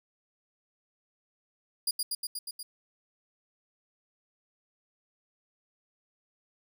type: tone with echo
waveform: 20% pulse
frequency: 4849 Hz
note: D#8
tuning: 45 cents flat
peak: -20 dBFS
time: 1.87-1.91 s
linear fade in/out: 5 ms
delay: 120 ms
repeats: 6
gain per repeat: -2 dB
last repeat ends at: 2.63 s
effects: none